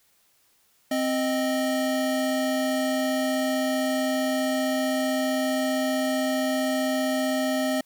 square tone pair together, 261.6 / 622.2 Hz, C4 / D#5, 0 / 0 cents, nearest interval octave + minor third, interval 1500 cents, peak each -26 / -27 dBFS, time 0.91-7.81 s, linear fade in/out 5 ms, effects white hiss -64 dBFS RMS until 7.85 s

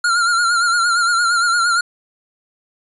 square tone with vibrato, 1396.9 Hz, F6, in tune, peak -14 dBFS, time 0.04-1.81 s, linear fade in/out 5 ms, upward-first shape sine, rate 8.7 Hz, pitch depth 56 cents each way, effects resampled to 24000 Hz

